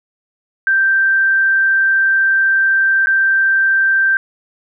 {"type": "tone with dropouts", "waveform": "sine", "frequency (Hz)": 1568, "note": "G6", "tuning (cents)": 0, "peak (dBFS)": -10, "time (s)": [0.67, 4.17], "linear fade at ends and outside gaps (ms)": 1, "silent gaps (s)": [3.06, 3.07], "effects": []}